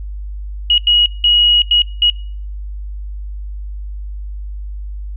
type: tone bursts at uneven times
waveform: sine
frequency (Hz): 2899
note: F#7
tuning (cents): -36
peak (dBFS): -8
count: 5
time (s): 0.7-0.78 / 0.87-1.06 / 1.24-1.62 / 1.71-1.82 / 2.02-2.1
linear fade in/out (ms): 2
effects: noise-tail reverb RT60 0.5 s tail -24 dB re dry + added 50 Hz sine -23 dBFS peak until 5.16 s